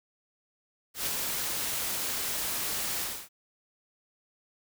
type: noise with ADSR envelope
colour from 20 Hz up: white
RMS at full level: -29 dBFS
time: 0.94-3.29 s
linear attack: 130 ms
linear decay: 4 ms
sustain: -3 dB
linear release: 280 ms
effects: none